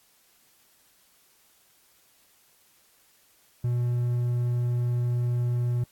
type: tone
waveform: triangle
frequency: 121.4 Hz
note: B2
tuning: 29 cents flat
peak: -21 dBFS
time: 3.64-5.84 s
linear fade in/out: 5 ms
effects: white hiss -62 dBFS RMS until 5.91 s + AAC 64 kbps